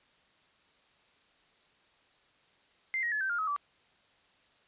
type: tone with pitch steps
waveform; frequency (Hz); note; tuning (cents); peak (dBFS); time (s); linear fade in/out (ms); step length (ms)
sine; 2086 / 1890.9 / 1714 / 1553.7 / 1408.4 / 1276.7 / 1157.3; C7 / A#6 / A6 / G6 / F6 / D#6 / D6; -6 / +24 / -46 / -16 / +14 / +44 / -26; -29; 2.94-3.563; 0; 89
effects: white hiss -66 dBFS RMS until 4.67 s + resampled to 8000 Hz